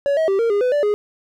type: tone with pitch steps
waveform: triangle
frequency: 564 / 639 / 390 / 461.9 / 407.4 / 501 / 584 / 415.8 Hz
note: C#5 / D#5 / G4 / A#4 / G#4 / B4 / D5 / G#4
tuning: +30 / +46 / -9 / -16 / -33 / +25 / -10 / +2 cents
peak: -13 dBFS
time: 0.06-0.94 s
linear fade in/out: 0 ms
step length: 110 ms
effects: none